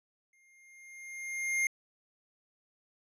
square tone with exponential growth, 2120 Hz, C7, 22 cents sharp, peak -26 dBFS, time 0.33-1.67 s, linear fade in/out 2 ms, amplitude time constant 290 ms, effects low-pass 11000 Hz 12 dB/octave

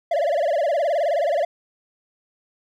triangle tone with vibrato, 624 Hz, D#5, 5 cents sharp, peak -16 dBFS, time 0.11-1.45 s, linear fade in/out 5 ms, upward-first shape sine, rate 19 Hz, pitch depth 190 cents each way, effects none

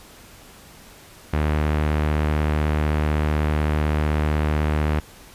sawtooth tone with low-pass filter, 75.9 Hz, D#2, 42 cents flat, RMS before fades -21 dBFS, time 1.33-5 s, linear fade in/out 5 ms, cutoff 2300 Hz, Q 1.1, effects pink hiss -46 dBFS RMS until 5.34 s + resampled to 32000 Hz

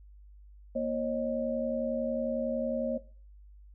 sine tone cluster, 236.6 / 542 / 613 Hz, A#3 / C#5 / D#5, +26 / -39 / -26 cents, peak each -33 / -30 / -35 dBFS, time 0.75-2.98 s, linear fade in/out 10 ms, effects noise-tail reverb RT60 0.4 s tail -18 dB re dry + added 50 Hz sine -50 dBFS peak until 3.74 s

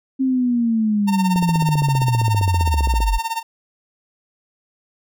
sine linear sweep, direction down, 267.3 to 41.2 Hz, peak -15 dBFS, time 0.19-3.19 s, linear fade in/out 20 ms
45% pulse tone with tremolo, 910 Hz, A#5, 42 cents flat, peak -19 dBFS, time 1.07-3.43 s, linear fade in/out 20 ms, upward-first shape sine, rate 17 Hz, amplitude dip 85%
click train, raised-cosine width 2 ms, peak -15 dBFS, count 26, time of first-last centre 1.36-3.005 s, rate 15.2 Hz
effects none

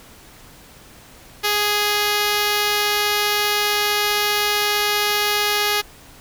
5% pulse tone, 415.3 Hz, G#4, in tune, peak -6 dBFS, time 1.43-5.82 s, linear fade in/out 20 ms, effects pink hiss -45 dBFS RMS until 6.2 s

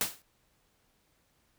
white noise with exponential decay, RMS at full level -26 dBFS, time 0.01-0.22 s, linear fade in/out 1 ms, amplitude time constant 45 ms, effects pink hiss -71 dBFS RMS until 1.58 s

